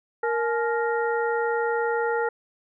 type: harmonic tone with a mistuned harmonic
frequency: 466.2 Hz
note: A#4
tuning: in tune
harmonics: 1 / 2 / 3 / 4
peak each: -24 / -28 / -30 / -34 dBFS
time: 0.23-2.29 s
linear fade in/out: 5 ms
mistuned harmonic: 2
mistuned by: -150 cents
effects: none